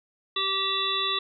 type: harmonic tone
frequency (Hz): 387.6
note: G4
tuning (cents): -20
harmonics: 1 / 3 / 5 / 7 / 9 / 10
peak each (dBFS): -36 / -30 / -37 / -35 / -28 / -30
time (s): 0.36-1.19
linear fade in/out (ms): 5
effects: none